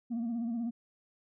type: tone with vibrato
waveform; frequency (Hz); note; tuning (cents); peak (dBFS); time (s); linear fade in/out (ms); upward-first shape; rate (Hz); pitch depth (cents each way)
sine; 233.1; A#3; 0; -29; 0.1-0.71; 20; sine; 16; 61
effects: tanh soft clip ceiling -30 dBFS